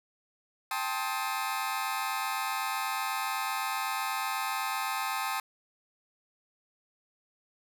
sawtooth chord, A half-diminished seventh, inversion third, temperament just, 792 / 880 / 1056 / 1267.2 Hz, G5 / A5 / C6 / Eb6, +18 / 0 / +16 / +31 cents, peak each -32 dBFS, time 0.71-5.4 s, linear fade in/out 2 ms, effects none

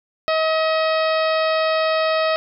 harmonic tone, 636 Hz, D#5, 38 cents sharp, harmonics 1 / 2 / 3 / 4 / 5 / 6 / 7 / 8, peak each -18 / -23 / -28 / -29 / -34 / -32 / -34 / -35 dBFS, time 0.28-2.36 s, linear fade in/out 0 ms, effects none

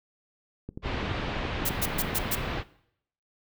click train, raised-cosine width 3 ms, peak -23 dBFS, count 18, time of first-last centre 0.69-2.131 s, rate 11.8 Hz
pink low-pass noise, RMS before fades -32 dBFS, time 0.82-2.64 s, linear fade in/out 50 ms, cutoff 3600 Hz, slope 24 dB/octave
blue noise bursts, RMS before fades -27 dBFS, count 5, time 1.65-2.355 s, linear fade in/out 10 ms, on 45 ms, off 120 ms
effects noise-tail reverb RT60 0.7 s tail -19 dB re dry

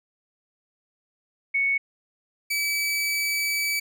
sine / sawtooth tone pair in turn, 2217 / 2296 Hz, C#7 / D7, 0 / -40 cents, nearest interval minor second, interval 60 cents, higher second, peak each -20 dBFS, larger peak neither, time 1.54-1.78 / 2.5-3.8 s, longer second, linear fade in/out 10 ms, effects none

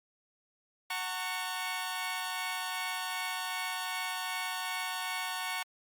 15% pulse chord, F# major, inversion none, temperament equal with one note detuned, 740 / 908.4 / 1108.7 Hz, F#5 / A#5 / C#6, 0 / -45 / 0 cents, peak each -32 dBFS, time 0.9-5.63 s, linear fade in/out 5 ms, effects Opus 48 kbps

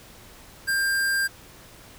square tone, 1593 Hz, G6, 27 cents sharp, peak -22 dBFS, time 0.67-1.28 s, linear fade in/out 20 ms, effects pink hiss -48 dBFS RMS until 1.98 s

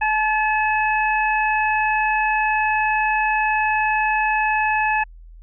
harmonic tone, 860 Hz, A5, 40 cents flat, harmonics 1 / 2 / 3, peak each -19 / -22 / -24 dBFS, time 0.01-5.04 s, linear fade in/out 10 ms, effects added 41 Hz sine -39 dBFS peak until 5.42 s

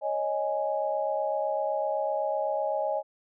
sine chord, C# suspended second, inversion none, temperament equal, 554.4 / 622.3 / 830.6 Hz, C#5 / D#5 / G#5, 0 / 0 / 0 cents, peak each -31 / -29 / -31 dBFS, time 0.01-3.03 s, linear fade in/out 50 ms, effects none

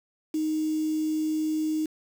sine tone with quantisation, 311.1 Hz, D#4, in tune, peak -24 dBFS, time 0.34-1.86 s, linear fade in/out 5 ms, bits 7, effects none

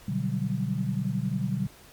sine chord, G major seventh, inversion first, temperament equal, 123.47 / 146.83 / 185 / 196 Hz, B2 / D3 / F#3 / G3, 0 / 0 / 0 / 0 cents, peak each -31 dBFS, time 0.08-1.67 s, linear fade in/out 5 ms, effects pink hiss -52 dBFS RMS until 1.92 s + MP3 96 kbps

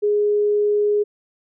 sine tone, 415.3 Hz, G#4, in tune, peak -15 dBFS, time 0.02-1.04 s, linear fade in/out 20 ms, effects none

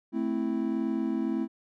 triangle chord, A minor, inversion none, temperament equal, 220 / 261.6 / 329.6 Hz, A3 / C4 / E4, 0 / 0 / 0 cents, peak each -29 dBFS, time 0.12-1.48 s, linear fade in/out 50 ms, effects none

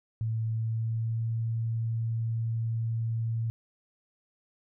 sine tone with pitch glide, 112 to 113.89 Hz, A2 to A#2, +31 to -40 cents, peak -27 dBFS, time 0.21-3.5 s, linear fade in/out 0 ms, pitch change +29 cents, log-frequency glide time 0.54-1.26 s, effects none

